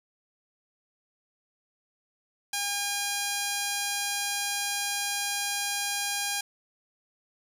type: tone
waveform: 5% pulse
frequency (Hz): 810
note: G#5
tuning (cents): -43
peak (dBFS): -16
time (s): 2.53-6.41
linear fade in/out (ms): 5
effects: none